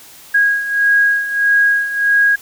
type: beating tone pair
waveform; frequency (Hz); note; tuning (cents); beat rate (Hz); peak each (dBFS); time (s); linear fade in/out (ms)
sine; 1642 / 1643.6; G#6 / G#6; -20 / -18; 1.6; -17 / -12; 0.34-2.36; 10
effects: white hiss -40 dBFS RMS until 2.41 s